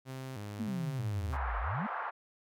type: tone with vibrato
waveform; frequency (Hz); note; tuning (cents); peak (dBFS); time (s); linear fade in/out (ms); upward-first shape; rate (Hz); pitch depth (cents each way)
sawtooth; 116.54; A#2; 0; -36; 0.05-1.38; 50; square; 1.6; 210
type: exponential two-way sweep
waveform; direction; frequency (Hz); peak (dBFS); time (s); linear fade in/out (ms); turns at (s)
sine; down then up; 237.2 to 49.56 to 237.2; -33; 0.59-1.87; 10; 1.59
type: band-pass noise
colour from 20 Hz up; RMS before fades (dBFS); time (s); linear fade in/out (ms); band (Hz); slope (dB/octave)
pink; -38; 1.32-2.11; 20; 770 to 1500; 24
effects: none